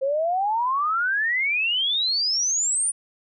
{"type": "exponential sweep", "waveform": "sine", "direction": "up", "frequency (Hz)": [523, 9510], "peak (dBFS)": -20, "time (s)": [0.01, 2.92], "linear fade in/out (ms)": 20, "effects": []}